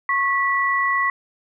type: tone pair together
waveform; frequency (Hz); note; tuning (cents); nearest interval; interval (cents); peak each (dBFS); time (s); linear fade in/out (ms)
sine; 1098 / 1956.4; C#6 / B6; -17 / -17; minor seventh; 1000; -20; 0.09-1.1; 2
effects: none